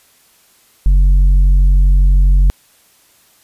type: tone with tanh clipping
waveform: triangle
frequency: 46.25 Hz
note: F#1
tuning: in tune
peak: -7 dBFS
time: 0.86-2.5 s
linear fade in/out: 0 ms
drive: 9 dB
effects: white hiss -51 dBFS RMS until 3.43 s + resampled to 32000 Hz